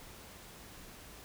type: silence
effects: pink hiss -52 dBFS RMS until 1.24 s